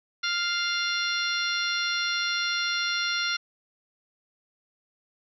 harmonic tone, 698.5 Hz, F5, in tune, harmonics 2 / 3 / 4 / 5 / 6 / 7 / 8, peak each -29 / -33 / -34 / -33 / -32 / -44 / -35 dBFS, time 0.23-3.37 s, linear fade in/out 10 ms, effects none

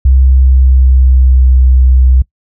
sine tone with pitch glide, 65.41 to 63.92 Hz, C2 to C2, 0 to -40 cents, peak -3 dBFS, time 0.05-2.22 s, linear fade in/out 5 ms, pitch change -40 cents, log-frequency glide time 0.2-1.47 s, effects noise-tail reverb RT60 0.1 s tail -22 dB re dry

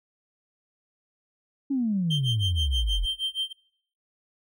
sine exponential sweep, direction down, 285.3 to 40.49 Hz, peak -22 dBFS, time 1.7-3.06 s, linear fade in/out 10 ms
triangle tone with tremolo, 3141 Hz, G7, 3 cents sharp, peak -22 dBFS, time 2.1-3.53 s, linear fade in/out 10 ms, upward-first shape sine, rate 6.3 Hz, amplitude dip 95%
effects noise-tail reverb RT60 0.7 s tail -26 dB re dry + tanh soft clip ceiling -16 dBFS

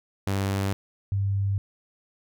sawtooth / sine tone pair in turn, 98 / 98.91 Hz, G2 / G2, 0 / +16 cents, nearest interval unison, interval 16 cents, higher second, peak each -20 / -22 dBFS, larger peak first, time 0.27-0.73 / 1.12-1.58 s, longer neither, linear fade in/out 0 ms, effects none

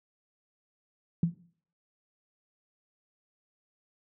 sine tone with exponential decay, 169.2 Hz, E3, 45 cents sharp, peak -18 dBFS, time 1.23-1.35 s, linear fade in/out 2 ms, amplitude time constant 26 ms, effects noise-tail reverb RT60 0.5 s tail -17 dB re dry + high-pass 80 Hz 12 dB/octave

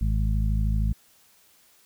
harmonic tone, 53.1 Hz, G#1, 39 cents sharp, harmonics 1 / 2 / 3 / 4, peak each -22 / -28 / -32 / -34 dBFS, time 0.01-0.93 s, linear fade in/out 5 ms, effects white hiss -59 dBFS RMS until 1.85 s

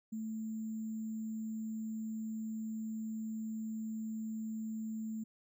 sine tone with sample-and-hold, 220 Hz, A3, in tune, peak -37 dBFS, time 0.12-5.24 s, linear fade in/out 10 ms, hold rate 7350 Hz, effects none

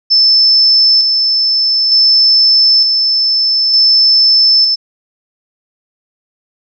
sine tone with tremolo, 5274 Hz, E8, in tune, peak -5 dBFS, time 0.1-4.76 s, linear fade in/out 20 ms, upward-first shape square, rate 0.55 Hz, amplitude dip 35%, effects none

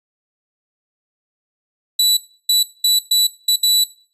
sawtooth tone bursts at uneven times, 3951 Hz, B7, in tune, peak -8 dBFS, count 6, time 1.99-2.17 / 2.49-2.63 / 2.84-2.99 / 3.11-3.27 / 3.48-3.56 / 3.63-3.84 s, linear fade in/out 5 ms, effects noise-tail reverb RT60 0.4 s tail -17 dB re dry + resampled to 32000 Hz

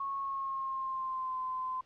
sine tone with pitch glide, 1098 to 1030.4 Hz, C#6 to C6, -17 to -27 cents, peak -33 dBFS, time 0-1.81 s, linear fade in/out 5 ms, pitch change -110 cents, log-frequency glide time 0.19-1.38 s, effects pink hiss -66 dBFS RMS until 1.85 s + low-pass 4000 Hz 12 dB/octave

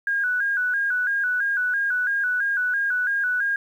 sine tone with vibrato, 1551 Hz, G6, 19 cents flat, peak -20 dBFS, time 0.07-3.56 s, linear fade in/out 2 ms, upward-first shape square, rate 3 Hz, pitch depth 78 cents each way, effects 9-bit

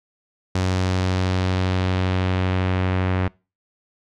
sawtooth tone with low-pass filter sweep, 92.6 Hz, F#2, 2 cents sharp, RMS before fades -21 dBFS, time 0.55-3.28 s, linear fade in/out 5 ms, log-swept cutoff 6300 to 2200 Hz, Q 1.2, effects noise-tail reverb RT60 0.3 s tail -24 dB re dry

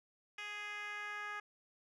10% pulse tone with band-pass filter sweep, 415.3 Hz, G#4, in tune, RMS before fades -44 dBFS, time 0.38-1.4 s, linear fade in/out 5 ms, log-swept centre 2600 to 1500 Hz, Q 1.8, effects none

